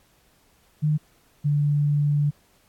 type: tone pair in turn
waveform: sine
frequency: 151.7 / 146.06 Hz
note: D#3 / D3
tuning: -44 / -9 cents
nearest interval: minor second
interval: 65 cents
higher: first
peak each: -18 dBFS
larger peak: neither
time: 0.82-0.98 / 1.44-2.31 s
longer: second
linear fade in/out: 20 ms
effects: pink hiss -61 dBFS RMS until 2.68 s + AAC 64 kbps